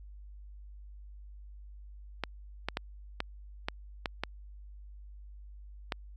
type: clicks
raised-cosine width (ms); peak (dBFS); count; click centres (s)
0.3; -15; 8; 2.237 / 2.686 / 2.771 / 3.204 / 3.685 / 4.058 / 4.236 / 5.922
effects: added 50 Hz sine -46 dBFS peak until 6.16 s